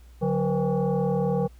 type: tone with frequency modulation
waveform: sine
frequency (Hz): 144.7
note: D3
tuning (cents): -25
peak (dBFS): -21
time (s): 0.21-1.48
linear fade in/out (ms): 20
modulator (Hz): 328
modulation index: 1.6
effects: added 60 Hz sine -46 dBFS peak until 1.59 s + pink hiss -61 dBFS RMS until 1.59 s

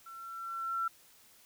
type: tone with level ramp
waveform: sine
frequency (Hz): 1351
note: E6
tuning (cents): +42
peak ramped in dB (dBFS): -46 to -29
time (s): 0.06-0.88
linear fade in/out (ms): 5
effects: white hiss -61 dBFS RMS until 1.45 s

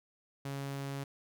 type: tone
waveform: sawtooth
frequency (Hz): 138.59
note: C#3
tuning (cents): 0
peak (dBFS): -33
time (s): 0.45-1.04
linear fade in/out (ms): 5
effects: none

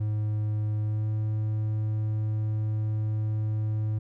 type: tone with pitch glide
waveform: triangle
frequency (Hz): 106.5 to 107.8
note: G#2 to A2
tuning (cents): +44 to -35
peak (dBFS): -23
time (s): 0-3.99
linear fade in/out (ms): 10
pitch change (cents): +21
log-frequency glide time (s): 0.82-1.07
effects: none

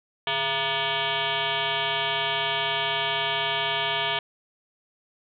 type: tone with frequency modulation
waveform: sine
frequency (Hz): 1998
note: B6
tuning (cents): +20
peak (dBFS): -23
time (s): 0.27-4.19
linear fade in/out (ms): 2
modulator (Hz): 264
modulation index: 5.6
effects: none

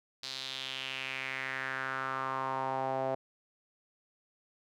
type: tone with band-pass filter sweep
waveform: sawtooth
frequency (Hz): 132.7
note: C3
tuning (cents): +25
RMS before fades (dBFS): -36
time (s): 0.23-3.15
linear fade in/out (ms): 5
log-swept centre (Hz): 4400 to 650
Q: 3.7
effects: none

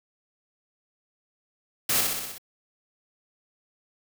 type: noise with echo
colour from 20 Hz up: white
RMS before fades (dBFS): -24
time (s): 1.89-2.01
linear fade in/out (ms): 5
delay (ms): 62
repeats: 6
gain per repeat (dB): -3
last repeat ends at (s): 2.382
effects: none

